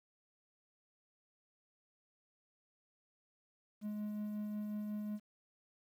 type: tone with tremolo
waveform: triangle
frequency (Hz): 210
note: G#3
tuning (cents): +19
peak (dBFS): -35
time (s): 3.81-5.2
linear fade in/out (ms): 50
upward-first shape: triangle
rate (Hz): 5.5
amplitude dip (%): 25
effects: 11-bit